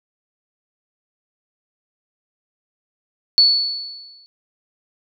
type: tone with exponential decay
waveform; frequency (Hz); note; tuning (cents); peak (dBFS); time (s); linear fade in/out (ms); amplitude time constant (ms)
sine; 4435; C#8; 0; -7; 3.38-4.26; 0; 190
effects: none